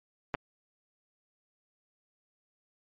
clicks, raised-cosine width 0.5 ms, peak -15 / -17 dBFS, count 2, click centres 0.342 / 0.349 s, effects MP3 32 kbps

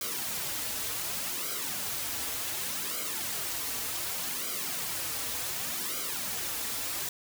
white noise with flanger, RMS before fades -34 dBFS, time 0.01-7.09 s, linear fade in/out 2 ms, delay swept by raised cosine 1.1 to 5.6 ms, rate 0.67 Hz, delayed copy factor -0.75, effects none

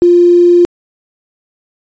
sine tone with quantisation, 349.8 Hz, F4, 3 cents sharp, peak -3 dBFS, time 0.02-0.65 s, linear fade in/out 0 ms, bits 5, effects resampled to 16000 Hz

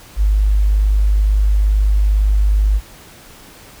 sine tone, 51.1 Hz, G#1, 27 cents flat, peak -10 dBFS, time 0.16-2.81 s, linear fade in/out 50 ms, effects pink hiss -41 dBFS RMS until 3.8 s

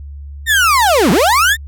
35% pulse linear two-way sweep, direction down then up, 1864.7 to 155.56 to 1864.7 Hz, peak -7 dBFS, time 0.46-1.57 s, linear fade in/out 50 ms, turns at 1.11 s, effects added 71 Hz sine -27 dBFS peak until 1.67 s

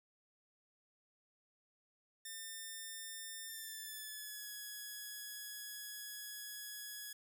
5% pulse tone with pitch glide, 1800 to 1679.5 Hz, A6 to G#6, +39 to +19 cents, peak -35 dBFS, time 2.25-7.13 s, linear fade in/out 5 ms, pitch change -120 cents, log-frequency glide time 3.46-4.51 s, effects none

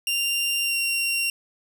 sawtooth tone with pitch glide, 2783 to 2756 Hz, F7 to F7, -7 to -24 cents, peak -19 dBFS, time 0.07-1.3 s, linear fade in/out 2 ms, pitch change -17 cents, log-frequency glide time 0.62-0.75 s, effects none

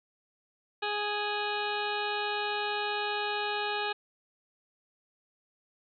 harmonic tone with a mistuned harmonic, 415.3 Hz, G#4, in tune, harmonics 1 / 2 / 3 / 4 / 6 / 7 / 8 / 9 / 10, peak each -36 / -34 / -40 / -37 / -38 / -41 / -46 / -41 / -45 dBFS, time 0.82-3.93 s, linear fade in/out 10 ms, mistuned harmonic 7, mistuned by +19 cents, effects none

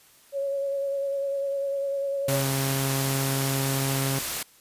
sine tone with vibrato, 554.4 Hz, C#5, in tune, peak -25 dBFS, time 0.32-2.44 s, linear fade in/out 50 ms, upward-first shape sine, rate 10 Hz, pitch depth 21 cents each way
white noise, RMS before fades -30 dBFS, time 2.28-4.43 s, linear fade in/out 5 ms
sawtooth tone, 135.7 Hz, C#3, 36 cents flat, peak -21 dBFS, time 2.28-4.19 s, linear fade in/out 5 ms
effects white hiss -56 dBFS RMS until 4.6 s + resampled to 32000 Hz

